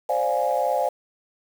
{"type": "chord", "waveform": "sine", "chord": "D half-diminished seventh", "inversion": "third", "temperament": "equal with one note detuned", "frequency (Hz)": [523.3, 587.3, 701.7, 830.6], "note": ["C5", "D5", "F5", "Ab5"], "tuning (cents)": [0, 0, 8, 0], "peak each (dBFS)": -25, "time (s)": [0.09, 0.89], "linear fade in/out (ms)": 5, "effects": ["tanh soft clip ceiling -10 dBFS", "7-bit"]}